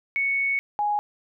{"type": "tone pair in turn", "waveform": "sine", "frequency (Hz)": [2217, 830.4], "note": ["C#7", "G#5"], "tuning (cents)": [0, 0], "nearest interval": "octave + perfect fourth", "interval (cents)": 1700, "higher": "first", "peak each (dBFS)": -21, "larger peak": "neither", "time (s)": [[0.16, 0.59], [0.79, 0.99]], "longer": "first", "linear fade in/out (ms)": 0, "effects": []}